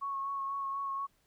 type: tone with vibrato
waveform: sine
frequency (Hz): 1101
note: C#6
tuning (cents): -12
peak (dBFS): -33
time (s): 0.01-1.07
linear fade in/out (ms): 20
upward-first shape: sine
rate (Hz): 4.1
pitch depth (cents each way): 19
effects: pink hiss -72 dBFS RMS until 1.26 s